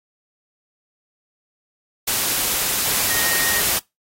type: tone in noise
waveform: sine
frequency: 1864.7 Hz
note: A#6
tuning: in tune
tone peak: -25 dBFS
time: 3.1-3.61 s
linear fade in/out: 10 ms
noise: white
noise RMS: -20 dBFS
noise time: 2.07-3.79 s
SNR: -8 dB
effects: noise-tail reverb RT60 0.2 s tail -24 dB re dry + AAC 48 kbps